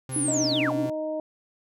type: tone with pitch glide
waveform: 40% pulse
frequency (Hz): 130.81 to 127.01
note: C3 to B2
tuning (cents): 0 to +49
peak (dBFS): -32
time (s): 0.09-0.9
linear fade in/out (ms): 2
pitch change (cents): -51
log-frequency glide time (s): 0.29-0.37
type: linear sweep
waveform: sine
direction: down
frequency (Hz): 11250 to 296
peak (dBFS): -25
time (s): 0.11-0.74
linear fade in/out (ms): 50
type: tone with vibrato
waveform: sine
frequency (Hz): 292.7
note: D4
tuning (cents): -6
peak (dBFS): -26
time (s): 0.16-0.86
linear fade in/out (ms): 2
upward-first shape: sine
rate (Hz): 13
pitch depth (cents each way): 88
type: harmonic tone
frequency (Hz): 310.8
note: D#4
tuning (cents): -2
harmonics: 1 / 2 / 3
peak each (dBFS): -33 / -28 / -43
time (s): 0.28-1.2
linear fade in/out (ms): 2
effects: none